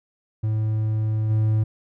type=tone with level steps; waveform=triangle; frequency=108.7 Hz; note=A2; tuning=21 cents flat; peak=-18 / -15 dBFS; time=0.43-1.64 s; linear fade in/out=10 ms; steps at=1.29 s; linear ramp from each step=20 ms; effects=none